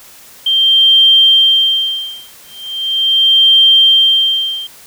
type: tone with tremolo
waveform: sine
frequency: 3160 Hz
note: G7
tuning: 13 cents sharp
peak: -4 dBFS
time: 0.46-4.67 s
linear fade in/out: 5 ms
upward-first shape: sine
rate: 0.39 Hz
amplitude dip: 100%
effects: white hiss -39 dBFS RMS until 4.86 s